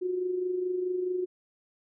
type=tone with amplitude modulation; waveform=sine; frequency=364.2 Hz; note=F#4; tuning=27 cents flat; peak=-25 dBFS; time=0.01-1.26 s; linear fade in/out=20 ms; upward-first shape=sine; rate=24.7 Hz; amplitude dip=50%; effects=none